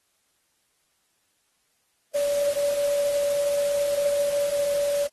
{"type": "tone in noise", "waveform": "sine", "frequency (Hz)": 574, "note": "D5", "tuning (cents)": -40, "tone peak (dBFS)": -21, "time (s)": [2.14, 5.08], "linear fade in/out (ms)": 20, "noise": "white", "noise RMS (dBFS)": -36, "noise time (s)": [2.14, 5.08], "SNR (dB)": 12, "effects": ["white hiss -70 dBFS RMS until 5.12 s", "AAC 32 kbps"]}